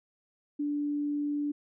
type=tone; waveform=sine; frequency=291.8 Hz; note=D4; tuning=11 cents flat; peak=-28 dBFS; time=0.59-1.52 s; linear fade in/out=10 ms; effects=none